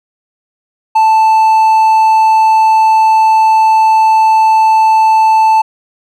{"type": "tone", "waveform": "triangle", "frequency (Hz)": 880, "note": "A5", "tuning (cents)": 0, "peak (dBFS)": -3, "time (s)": [0.95, 5.62], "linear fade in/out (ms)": 10, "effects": []}